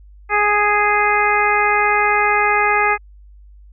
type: harmonic tone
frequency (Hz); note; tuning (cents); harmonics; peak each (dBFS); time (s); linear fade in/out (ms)
415.3; G#4; 0; 1 / 2 / 3 / 4 / 5 / 6; -22 / -18 / -19 / -21 / -19 / -23; 0.29-2.98; 50
effects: added 50 Hz sine -40 dBFS peak until 3.72 s